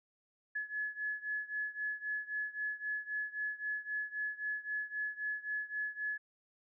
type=beating tone pair; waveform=sine; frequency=1703 / 1706.8 Hz; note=G#6 / G#6; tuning=+43 / +47 cents; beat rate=3.8 Hz; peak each=-38 / -40 dBFS; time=0.55-6.18 s; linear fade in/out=10 ms; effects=none